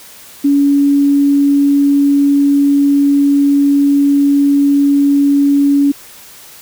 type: tone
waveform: sine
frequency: 282.7 Hz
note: C#4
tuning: 34 cents sharp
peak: -7 dBFS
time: 0.44-5.92 s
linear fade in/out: 10 ms
effects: white hiss -37 dBFS RMS until 6.61 s